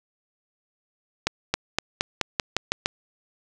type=accelerating click train; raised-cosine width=0.2 ms; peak=-4 dBFS; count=9; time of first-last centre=1.27-2.859 s; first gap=270 ms; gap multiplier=0.91; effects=none